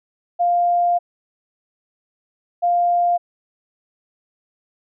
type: tone pair in turn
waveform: sine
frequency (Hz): 700 / 700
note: F5 / F5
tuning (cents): +4 / +4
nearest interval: unison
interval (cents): 0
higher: neither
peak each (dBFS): -14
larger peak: neither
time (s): 0.39-0.99 / 2.62-3.18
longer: first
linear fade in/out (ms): 20
effects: none